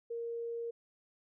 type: tone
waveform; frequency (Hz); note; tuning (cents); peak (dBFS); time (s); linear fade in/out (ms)
sine; 466.2; A#4; 0; -36; 0.1-0.71; 10
effects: none